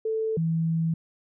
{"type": "tone pair in turn", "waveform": "sine", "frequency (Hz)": [441.5, 163.48], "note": ["A4", "E3"], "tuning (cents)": [6, -14], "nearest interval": "octave + perfect fourth", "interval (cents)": 1720, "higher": "first", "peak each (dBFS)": [-24, -22], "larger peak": "second", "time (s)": [[0.05, 0.37], [0.37, 0.94]], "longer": "second", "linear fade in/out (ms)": 5, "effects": []}